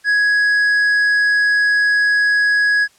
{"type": "tone with tanh clipping", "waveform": "sine", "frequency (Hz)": 1668, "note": "G#6", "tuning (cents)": 7, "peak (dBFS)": -13, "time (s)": [0.04, 2.88], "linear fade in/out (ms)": 50, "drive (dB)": 6, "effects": ["white hiss -53 dBFS RMS until 2.98 s", "low-pass 9000 Hz 12 dB/octave"]}